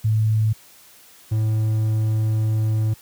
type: tone pair in turn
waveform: sine / triangle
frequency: 109.1 / 109.1 Hz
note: A2 / A2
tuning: -14 / -14 cents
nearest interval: unison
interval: 0 cents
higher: neither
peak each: -15 / -15 dBFS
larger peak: neither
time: 0.04-0.53 / 1.31-2.94 s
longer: second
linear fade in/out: 10 ms
effects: white hiss -49 dBFS RMS until 3.01 s + high-pass 60 Hz 12 dB/octave